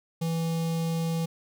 square tone with notch filter, 164.81 Hz, E3, in tune, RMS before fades -28 dBFS, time 0.21-1.26 s, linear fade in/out 10 ms, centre 1600 Hz, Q 0.94, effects none

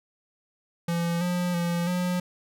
square tone with pitch steps, 170.2 / 177.7 / 172 / 179.4 Hz, F3 / F3 / F3 / F3, -44 / +30 / -26 / +47 cents, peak -25 dBFS, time 0.88-2.2 s, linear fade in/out 5 ms, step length 330 ms, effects none

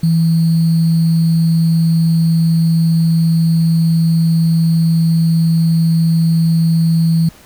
sine tone with sample-and-hold, 164.3 Hz, E3, 5 cents flat, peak -9 dBFS, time 0.03-7.29 s, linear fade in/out 5 ms, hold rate 4410 Hz, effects pink hiss -43 dBFS RMS until 7.45 s

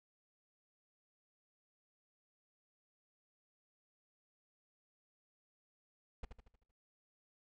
brown noise with echo, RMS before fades -41 dBFS, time 6.23-6.25 s, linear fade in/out 5 ms, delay 77 ms, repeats 6, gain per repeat -6 dB, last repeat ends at 6.712 s, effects noise-tail reverb RT60 0.5 s tail -26 dB re dry + low-pass 5000 Hz 12 dB/octave

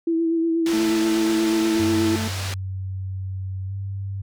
sine tone with vibrato, 330 Hz, E4, 2 cents sharp, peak -18 dBFS, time 0.07-2.16 s, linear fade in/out 5 ms, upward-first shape sine, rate 8.3 Hz, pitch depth 25 cents each way
white low-pass noise, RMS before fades -32 dBFS, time 0.66-2.54 s, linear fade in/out 2 ms, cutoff 5300 Hz, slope 12 dB/octave
40% pulse tone, 220.7 Hz, A3, 5 cents sharp, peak -25 dBFS, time 0.73-2.28 s, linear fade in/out 2 ms
sine tone with pitch glide, 94.9 to 97.91 Hz, F#2 to G2, +44 to -2 cents, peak -26 dBFS, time 1.79-4.22 s, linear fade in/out 10 ms, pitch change +54 cents, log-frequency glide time 3.67-3.72 s
effects none

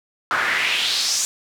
pink noise with band-pass filter sweep, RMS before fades -21 dBFS, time 0.31-1.25 s, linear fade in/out 0 ms, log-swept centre 1300 to 7000 Hz, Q 3.1, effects none

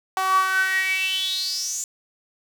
sawtooth tone with high-pass filter sweep, 378.6 Hz, F#4, 40 cents sharp, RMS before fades -23 dBFS, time 0.17-1.84 s, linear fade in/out 0 ms, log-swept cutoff 890 to 7200 Hz, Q 9.6, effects none

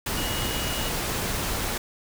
sine tone in noise, 2897 Hz, F#7, 37 cents flat, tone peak -34 dBFS, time 0.17-0.89 s, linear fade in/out 5 ms, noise pink, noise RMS -28 dBFS, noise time 0.06-1.78 s, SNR -9 dB, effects none

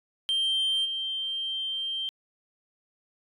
sine tone with level steps, 3149 Hz, G7, 7 cents sharp, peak -21 / -28 dBFS, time 0.29-2.09 s, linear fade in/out 0 ms, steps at 0.84 s, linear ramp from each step 20 ms, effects tanh soft clip ceiling -22 dBFS

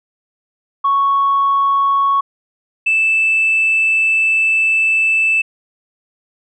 sine tone pair in turn, 1108.7 / 2637 Hz, C#6 / E7, 0 / 0 cents, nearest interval octave + minor third, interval 1500 cents, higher second, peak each -10 dBFS, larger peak neither, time 0.84-2.21 / 2.86-5.42 s, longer second, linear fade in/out 10 ms, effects tanh soft clip ceiling -7 dBFS

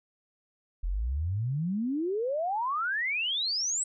sine exponential sweep, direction up, 40 to 8110 Hz, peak -27 dBFS, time 0.83-3.84 s, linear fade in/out 10 ms, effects none

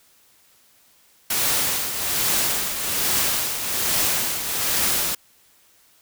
white noise with tremolo, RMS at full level -20 dBFS, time 1.3-5.15 s, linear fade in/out 5 ms, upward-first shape triangle, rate 1.2 Hz, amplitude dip 60%, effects white hiss -57 dBFS RMS until 6.01 s

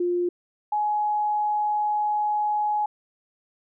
sine tone pair in turn, 352.5 / 840.4 Hz, F4 / G#5, +16 / +20 cents, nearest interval octave + minor third, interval 1504 cents, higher second, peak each -21 dBFS, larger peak neither, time 0-0.29 / 0.72-2.86 s, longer second, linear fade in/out 5 ms, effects none

